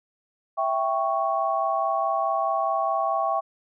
sine chord, C# diminished, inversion first, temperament equal, 659.3 / 784 / 1108.7 Hz, E5 / G5 / C#6, 0 / 0 / 0 cents, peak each -26 dBFS, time 0.57-3.41 s, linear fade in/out 20 ms, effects none

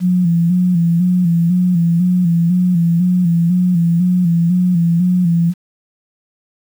sine tone with vibrato, 174.61 Hz, F3, in tune, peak -10 dBFS, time 0-5.54 s, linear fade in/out 50 ms, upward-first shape square, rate 2 Hz, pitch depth 59 cents each way, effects 7-bit

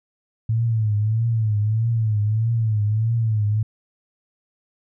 sine tone with vibrato, 110 Hz, A2, in tune, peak -17 dBFS, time 0.49-3.63 s, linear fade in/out 5 ms, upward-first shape triangle, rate 1.6 Hz, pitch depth 110 cents each way, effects none

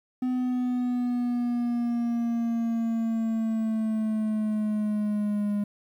triangle exponential sweep, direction down, 253.4 to 205 Hz, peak -22 dBFS, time 0.22-5.64 s, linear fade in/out 5 ms, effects 10-bit

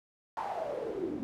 pink noise with band-pass filter sweep, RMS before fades -36 dBFS, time 0.37-1.23 s, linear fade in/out 0 ms, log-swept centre 930 to 270 Hz, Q 8.1, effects none

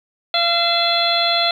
harmonic tone with a mistuned harmonic, 685 Hz, F5, 34 cents flat, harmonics 1 / 2 / 3 / 4 / 5 / 6, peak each -20 / -24 / -26 / -27 / -20 / -20 dBFS, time 0.34-1.51 s, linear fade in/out 2 ms, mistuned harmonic 4, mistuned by -67 cents, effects 8-bit

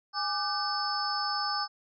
sine tone cluster, 822 / 1189 / 1527 / 4518 / 5190 Hz, G#5 / D6 / G6 / C#8 / E8, -18 / +21 / -46 / +32 / -28 cents, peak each -34 / -33 / -38 / -38 / -33 dBFS, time 0.13-1.68 s, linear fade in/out 50 ms, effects none

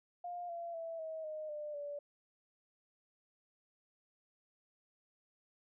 sine tone with pitch steps, 705 / 682.2 / 660.1 / 638.7 / 618 / 598 / 578.6 Hz, F5 / F5 / E5 / D#5 / D#5 / D5 / D5, +16 / -41 / +2 / +45 / -12 / +31 / -26 cents, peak -40 dBFS, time 0.24-1.99 s, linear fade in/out 5 ms, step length 250 ms, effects none

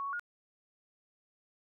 sine tone with pitch steps, 1110 / 1117 / 1432 Hz, C#6 / C#6 / F6, +2 / +13 / +43 cents, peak -34 dBFS, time 0-0.195 s, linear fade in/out 0 ms, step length 65 ms, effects none

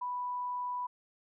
sine tone, 987.8 Hz, B5, in tune, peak -33 dBFS, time 0.01-0.87 s, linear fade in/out 10 ms, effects none

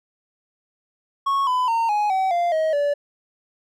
triangle tone with pitch steps, 1102 / 1004.7 / 916 / 835.2 / 761.4 / 694.2 / 632.9 / 577.1 Hz, C#6 / B5 / A#5 / G#5 / F#5 / F5 / D#5 / D5, -11 / +29 / -31 / +10 / +49 / -11 / +29 / -30 cents, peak -16 dBFS, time 1.26-2.94 s, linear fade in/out 10 ms, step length 210 ms, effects none

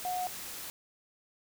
sine tone in noise, 728 Hz, F#5, 28 cents flat, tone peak -31 dBFS, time 0.05-0.27 s, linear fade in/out 0 ms, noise white, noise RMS -42 dBFS, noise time 0-0.7 s, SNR +8 dB, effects none

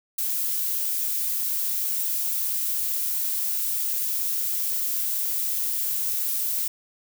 violet noise, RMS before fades -26 dBFS, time 0.18-6.68 s, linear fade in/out 5 ms, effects none

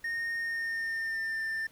triangle tone with pitch glide, 1846 to 1788.3 Hz, A#6 to A6, -17 to +28 cents, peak -29 dBFS, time 0.04-1.67 s, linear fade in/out 5 ms, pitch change -55 cents, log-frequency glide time 0.37-1.42 s, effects pink hiss -60 dBFS RMS until 1.71 s

